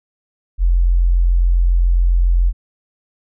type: tone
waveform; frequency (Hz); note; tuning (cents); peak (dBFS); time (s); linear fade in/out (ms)
sine; 43.65; F1; 0; -10; 0.58-2.53; 50
effects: none